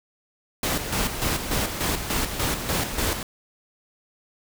pink noise with tremolo, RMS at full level -24 dBFS, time 0.63-3.23 s, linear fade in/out 2 ms, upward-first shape square, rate 3.4 Hz, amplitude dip 55%, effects none

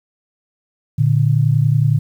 sine tone pair together, 116.03 / 146.83 Hz, A#2 / D3, -8 / 0 cents, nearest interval major third, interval 408 cents, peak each -14 dBFS, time 0.98-1.99 s, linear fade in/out 10 ms, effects 8-bit

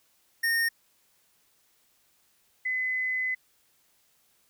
square / sine tone pair in turn, 1840 / 2025 Hz, A#6 / B6, -23 / +43 cents, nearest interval major second, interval 166 cents, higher second, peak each -24 / -26 dBFS, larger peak first, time 0.43-0.69 / 2.65-3.35 s, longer second, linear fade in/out 10 ms, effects white hiss -67 dBFS RMS until 4.49 s

